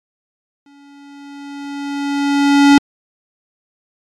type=tone with exponential growth; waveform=square; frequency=282.9 Hz; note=C#4; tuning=35 cents sharp; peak=-5 dBFS; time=0.66-2.78 s; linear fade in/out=2 ms; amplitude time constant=460 ms; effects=low-pass 6000 Hz 12 dB/octave + MP3 96 kbps